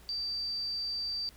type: tone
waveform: sine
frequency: 4656 Hz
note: D8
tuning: 16 cents flat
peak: -32 dBFS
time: 0.09-1.29 s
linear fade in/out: 0 ms
effects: added 61 Hz sine -57 dBFS peak until 1.36 s + pink hiss -58 dBFS RMS until 1.36 s